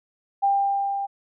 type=tone with level ramp; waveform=sine; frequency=795 Hz; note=G5; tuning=24 cents sharp; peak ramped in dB=-16 to -25 dBFS; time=0.42-1.07 s; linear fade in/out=20 ms; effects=none